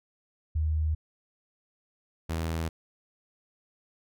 sine / sawtooth tone pair in turn, 77.8 / 81.51 Hz, D#2 / E2, 0 / -19 cents, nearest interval minor second, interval 81 cents, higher second, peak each -24 / -25 dBFS, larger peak first, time 0.55-0.95 / 2.29-2.69 s, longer neither, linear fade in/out 10 ms, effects none

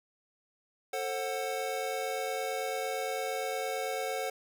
square chord, F# diminished, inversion first, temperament just, 444 / 532.8 / 740 Hz, A4 / C5 / F#5, +16 / +31 / 0 cents, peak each -38 / -37 / -37 dBFS, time 0.93-4.3 s, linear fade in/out 5 ms, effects none

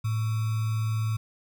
sine tone with sample-and-hold, 110 Hz, A2, in tune, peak -24 dBFS, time 0.04-1.17 s, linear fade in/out 10 ms, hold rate 1225 Hz, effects none

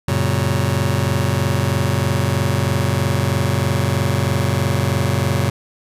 sawtooth chord, F# major, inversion none, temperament just, 92.5 / 115.62 / 138.75 Hz, F#2 / A#2 / C#3, 0 / -14 / +2 cents, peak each -16 dBFS, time 0.08-5.5 s, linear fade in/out 5 ms, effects resampled to 32000 Hz + 8-bit

